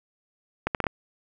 accelerating click train, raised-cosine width 0.5 ms, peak -9 dBFS, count 5, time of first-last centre 0.67-0.868 s, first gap 78 ms, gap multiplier 0.7, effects none

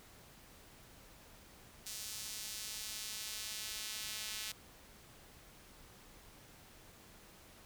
sawtooth tone with high-pass filter sweep, 215.9 Hz, A3, 33 cents flat, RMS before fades -44 dBFS, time 1.86-4.52 s, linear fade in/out 5 ms, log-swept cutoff 5300 to 3300 Hz, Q 0.92, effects pink hiss -59 dBFS RMS until 7.65 s

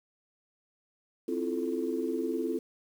sine chord, F major seventh, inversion second, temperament equal with one note detuned, 261.6 / 329.6 / 349.2 / 437.2 Hz, C4 / E4 / F4 / A4, 0 / 0 / 0 / -11 cents, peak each -34 dBFS, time 1.28-2.59 s, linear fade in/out 5 ms, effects tanh soft clip ceiling -18 dBFS + 9-bit

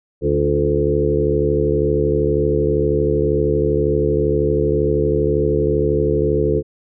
harmonic tone with a mistuned harmonic, 72.7 Hz, D2, 17 cents flat, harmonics 1 / 2 / 3 / 4 / 5 / 6 / 7, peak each -23 / -22 / -30 / -25 / -21 / -18 / -24 dBFS, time 0.21-6.63 s, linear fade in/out 50 ms, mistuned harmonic 5, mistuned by -45 cents, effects none

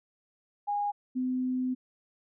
sine tone pair in turn, 820 / 254.9 Hz, G#5 / C4, -22 / -45 cents, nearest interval octave + minor sixth, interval 2023 cents, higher first, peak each -27 dBFS, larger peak neither, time 0.67-0.92 / 1.15-1.75 s, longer second, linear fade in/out 20 ms, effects none

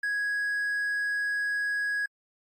triangle tone with hard clipping, 1661.2 Hz, G#6, in tune, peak -27 dBFS, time 0.03-2.06 s, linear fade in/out 5 ms, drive 5 dB, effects AAC 64 kbps

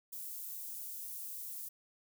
white high-pass noise, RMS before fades -44 dBFS, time 0.12-1.69 s, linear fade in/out 10 ms, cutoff 11000 Hz, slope 12 dB/octave, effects none

